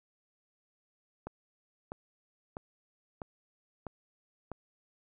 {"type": "click train", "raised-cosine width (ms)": 1, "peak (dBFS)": -25, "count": 6, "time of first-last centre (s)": [1.27, 4.517], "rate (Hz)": 1.54, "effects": []}